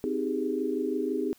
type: chord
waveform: sine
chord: Ab major seventh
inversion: first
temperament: just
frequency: 259.6 / 311.5 / 389.3 / 415.3 Hz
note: C4 / Eb4 / G4 / Ab4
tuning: -13 / +2 / -12 / 0 cents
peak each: -32 dBFS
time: 0.04-1.33 s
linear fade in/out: 0 ms
effects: white hiss -61 dBFS RMS until 1.38 s